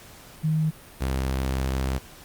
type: tone pair in turn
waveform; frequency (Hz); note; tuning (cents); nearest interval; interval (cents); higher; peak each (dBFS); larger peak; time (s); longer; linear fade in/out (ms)
sine / sawtooth; 156.7 / 65.88; D#3 / C2; +13 / +12; octave + minor third; 1501; first; -20; neither; 0.43-0.71 / 1-1.99; second; 20
effects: pink hiss -47 dBFS RMS until 2.24 s + Opus 48 kbps